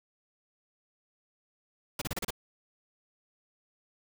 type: noise bursts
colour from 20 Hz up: pink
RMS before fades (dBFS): -33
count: 6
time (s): 1.99-2.306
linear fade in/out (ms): 5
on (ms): 26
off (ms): 32
effects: none